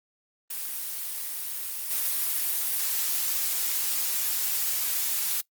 blue noise with level steps, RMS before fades -33 / -27 dBFS, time 0.5-5.41 s, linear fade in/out 5 ms, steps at 1.9 s, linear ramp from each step 10 ms, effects noise-tail reverb RT60 0.1 s tail -21 dB re dry + Opus 32 kbps

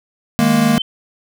square chord, D# suspended fourth, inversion none, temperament equal, 155.56 / 207.7 / 233.1 Hz, D#3 / G#3 / A#3, 0 / 0 / 0 cents, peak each -20 / -17 / -14 dBFS, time 0.39-0.78 s, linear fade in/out 0 ms
sine tone with exponential growth, 3085 Hz, G7, 28 cents flat, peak -14 dBFS, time 0.72-0.82 s, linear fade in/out 5 ms, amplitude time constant 20 ms
effects none

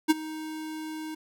square tone with ADSR envelope, 312.9 Hz, D#4, 10 cents sharp, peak -16 dBFS, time 0.08-1.15 s, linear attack 24 ms, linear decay 26 ms, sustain -19 dB, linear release 9 ms, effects none

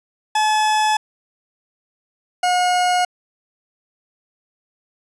40% pulse tone pair in turn, 858 / 721.5 Hz, A5 / F#5, -44 / -44 cents, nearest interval minor third, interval 300 cents, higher first, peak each -14 dBFS, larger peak neither, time 0.35-0.97 / 2.43-3.05 s, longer neither, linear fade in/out 5 ms, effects resampled to 22050 Hz + 8-bit

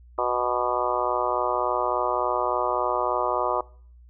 harmonic tone with a mistuned harmonic, 123.47 Hz, B2, in tune, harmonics 3 / 4 / 5 / 6 / 7 / 8 / 9 / 10, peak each -31 / -30 / -28 / -31 / -32 / -29 / -30 / -31 dBFS, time 0.18-3.61 s, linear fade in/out 5 ms, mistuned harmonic 10, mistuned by -26 cents, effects noise-tail reverb RT60 0.5 s tail -23 dB re dry + added 60 Hz sine -47 dBFS peak until 4.09 s

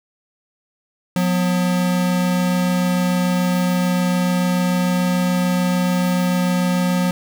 square tone pair together, 180.04 / 246.9 Hz, F#3 / B3, -47 / 0 cents, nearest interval perfect fourth, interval 547 cents, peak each -17 / -26 dBFS, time 1.16-7.11 s, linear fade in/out 2 ms, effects 9-bit

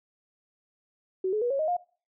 sine tone with pitch steps, 375.4 / 426.3 / 484 / 549.6 / 624.1 / 708.7 Hz, F#4 / G#4 / B4 / C#5 / D#5 / F5, +25 / +45 / -35 / -15 / +5 / +25 cents, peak -24 dBFS, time 1.24-1.768 s, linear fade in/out 5 ms, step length 88 ms, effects noise-tail reverb RT60 0.4 s tail -21 dB re dry

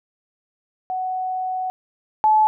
sine tone pair in turn, 744 / 862.3 Hz, F#5 / A5, +9 / -35 cents, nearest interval minor third, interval 256 cents, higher second, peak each -22 / -12 dBFS, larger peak second, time 0.9-1.7 / 2.24-2.47 s, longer first, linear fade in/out 0 ms, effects none

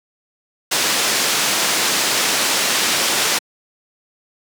white low-pass noise, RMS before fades -18 dBFS, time 0.71-3.39 s, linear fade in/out 10 ms, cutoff 6900 Hz, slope 12 dB/octave, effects high-pass 200 Hz 12 dB/octave

